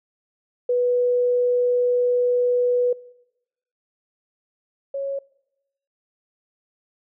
sine tone pair in turn, 491.4 / 551.5 Hz, B4 / C#5, -9 / -9 cents, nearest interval major second, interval 200 cents, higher second, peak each -17 / -24 dBFS, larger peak first, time 0.69-2.93 / 4.94-5.19 s, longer first, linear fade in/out 5 ms, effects noise-tail reverb RT60 0.9 s tail -22 dB re dry

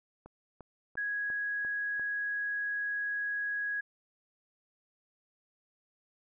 click train, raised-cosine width 1 ms, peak -35 dBFS, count 6, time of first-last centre 0.26-1.996 s, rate 2.88 Hz
sine tone, 1661.2 Hz, G#6, in tune, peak -31 dBFS, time 0.97-3.81 s, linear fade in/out 10 ms
effects none

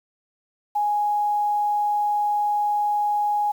sine tone with quantisation, 830.6 Hz, G#5, in tune, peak -19 dBFS, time 0.75-3.52 s, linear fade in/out 10 ms, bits 8, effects none

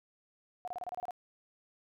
sine tone bursts, 721 Hz, F#5, 45 cents flat, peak -36 dBFS, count 9, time 0.65-1.108 s, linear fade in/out 0 ms, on 26 ms, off 28 ms, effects none

